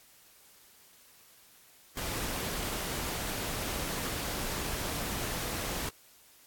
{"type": "noise", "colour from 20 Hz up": "pink", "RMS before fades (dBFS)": -35, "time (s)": [1.97, 5.89], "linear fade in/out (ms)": 2, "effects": ["white hiss -59 dBFS RMS until 6.46 s", "AAC 64 kbps"]}